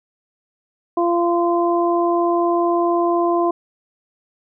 harmonic tone, 344.2 Hz, F4, 25 cents flat, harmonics 1 / 2 / 3, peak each -17 / -20 / -22 dBFS, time 0.97-3.51 s, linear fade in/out 5 ms, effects none

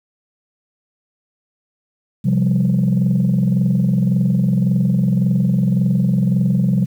sine chord, C suspended fourth, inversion none, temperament just, 130.81 / 174.42 / 196.22 Hz, C3 / F3 / G3, 0 / -2 / +2 cents, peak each -16 dBFS, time 2.24-6.86 s, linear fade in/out 20 ms, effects tanh soft clip ceiling -8 dBFS + 8-bit

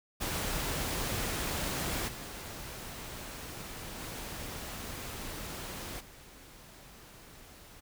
pink noise with level steps, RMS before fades -34 / -43 / -41 / -53 dBFS, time 0.2-7.81 s, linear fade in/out 20 ms, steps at 2.07 / 3.98 / 5.99 s, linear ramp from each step 20 ms, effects none

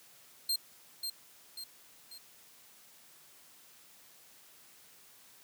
sawtooth tone with echo, 4186 Hz, C8, in tune, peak -26 dBFS, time 0.49-0.56 s, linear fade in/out 5 ms, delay 540 ms, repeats 3, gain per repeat -6 dB, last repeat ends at 2.18 s, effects white hiss -59 dBFS RMS until 5.43 s + high-pass 100 Hz 12 dB/octave

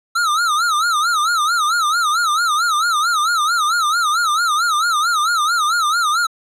square tone with vibrato, 1303 Hz, E6, 20 cents flat, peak -15 dBFS, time 0.15-6.27 s, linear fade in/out 10 ms, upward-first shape sine, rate 4.5 Hz, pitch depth 160 cents each way, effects low-pass 10000 Hz 12 dB/octave

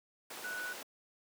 sine tone in noise, 1480 Hz, F#6, in tune, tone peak -38 dBFS, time 0.44-0.73 s, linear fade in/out 5 ms, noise pink, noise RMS -44 dBFS, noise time 0.3-0.83 s, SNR +3 dB, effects high-pass 400 Hz 12 dB/octave

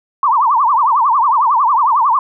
sine tone with vibrato, 1028 Hz, C6, 31 cents flat, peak -9 dBFS, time 0.23-2.19 s, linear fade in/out 2 ms, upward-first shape triangle, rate 11 Hz, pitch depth 290 cents each way, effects none

